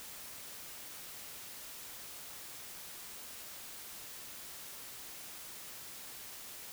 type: silence
effects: white hiss -48 dBFS RMS until 6.72 s